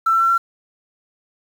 triangle tone with pitch steps, 1336 / 1344.5 / 1353.1 / 1361.7 Hz, E6 / E6 / E6 / F6, +23 / +34 / +45 / -44 cents, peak -9 dBFS, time 0.06-0.38 s, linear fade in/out 10 ms, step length 80 ms, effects tanh soft clip ceiling -11 dBFS + 7-bit

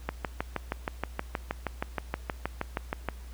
click train, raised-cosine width 0.5 ms, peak -14 dBFS, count 20, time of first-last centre 0.09-3.087 s, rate 6.34 Hz, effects added 60 Hz sine -41 dBFS peak until 3.33 s + pink hiss -55 dBFS RMS until 3.33 s

